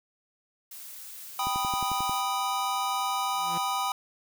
blue noise, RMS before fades -43 dBFS, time 0.71-2.21 s, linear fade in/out 5 ms
square chord, G augmented, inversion none, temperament equal, 784 / 987.8 / 1244.5 Hz, G5 / B5 / D#6, 0 / 0 / 0 cents, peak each -32 dBFS, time 1.39-3.92 s, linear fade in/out 2 ms
click train, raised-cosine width 3 ms, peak -25 dBFS, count 8, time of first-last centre 1.47-2.095 s, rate 11.2 Hz
sawtooth tone with exponential growth, 170.1 Hz, F3, 45 cents flat, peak -30 dBFS, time 3.28-3.58 s, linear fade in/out 5 ms, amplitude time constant 64 ms
effects none

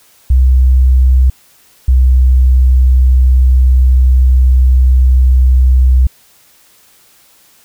sine tone pair in turn, 64.1 / 63.76 Hz, C2 / C2, -35 / -44 cents, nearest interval unison, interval 9 cents, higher first, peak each -4 dBFS, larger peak neither, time 0.3-1.3 / 1.88-6.07 s, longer second, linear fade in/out 5 ms, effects white hiss -47 dBFS RMS until 7.64 s

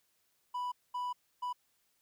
triangle tone bursts at uneven times, 987.8 Hz, B5, in tune, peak -32 dBFS, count 3, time 0.54-0.72 / 0.94-1.13 / 1.42-1.53 s, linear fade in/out 10 ms, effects white hiss -75 dBFS RMS until 2.01 s

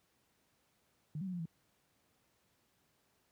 sine tone with pitch steps, 152.2 / 192.8 / 183.6 / 175.5 / 164 Hz, D#3 / G3 / F#3 / F3 / E3, -38 / -28 / -13 / +9 / -9 cents, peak -37 dBFS, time 1.15-1.455 s, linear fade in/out 2 ms, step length 61 ms, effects pink hiss -75 dBFS RMS until 3.31 s + high-pass 80 Hz 12 dB/octave

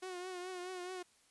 sawtooth tone with vibrato, 364.3 Hz, F#4, 27 cents flat, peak -38 dBFS, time 0.02-1.03 s, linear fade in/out 10 ms, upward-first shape triangle, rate 4.7 Hz, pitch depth 58 cents each way, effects white hiss -69 dBFS RMS until 1.3 s + resampled to 24000 Hz

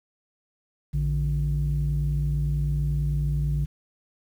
sine tone pair together, 57.77 / 146.83 Hz, A#1 / D3, -15 / 0 cents, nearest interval octave + major third, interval 1615 cents, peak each -24 / -23 dBFS, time 0.93-3.66 s, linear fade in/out 20 ms, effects tanh soft clip ceiling -17 dBFS + 9-bit

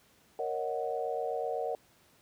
sine chord, D# minor seventh, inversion second, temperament equal, 466.2 / 554.4 / 622.3 / 740 Hz, A#4 / C#5 / D#5 / F#5, 0 / 0 / 0 / 0 cents, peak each -35 / -38 / -38 / -36 dBFS, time 0.39-1.75 s, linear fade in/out 2 ms, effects pink hiss -64 dBFS RMS until 2.21 s + high-pass 80 Hz 12 dB/octave

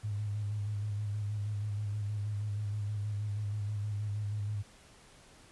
sine tone with vibrato, 103.83 Hz, G#2, in tune, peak -32 dBFS, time 0.03-4.63 s, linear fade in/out 20 ms, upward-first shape square, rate 6.3 Hz, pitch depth 31 cents each way, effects pink hiss -58 dBFS RMS until 5.51 s + resampled to 24000 Hz

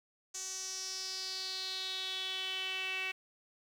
sawtooth tone with band-pass filter sweep, 377.7 Hz, F#4, 36 cents sharp, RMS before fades -39 dBFS, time 0.34-3.12 s, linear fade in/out 10 ms, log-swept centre 6600 to 2500 Hz, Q 5.5, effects 10-bit

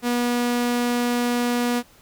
sawtooth tone, 242 Hz, B3, 35 cents flat, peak -16 dBFS, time 0.02-1.83 s, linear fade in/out 50 ms, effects pink hiss -53 dBFS RMS until 2.01 s

